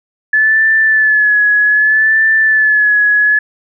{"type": "tone with vibrato", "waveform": "sine", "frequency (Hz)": 1725, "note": "A6", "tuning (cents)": -35, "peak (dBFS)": -7, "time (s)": [0.33, 3.39], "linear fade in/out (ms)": 5, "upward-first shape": "sine", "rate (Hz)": 0.64, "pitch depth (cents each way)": 45, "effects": []}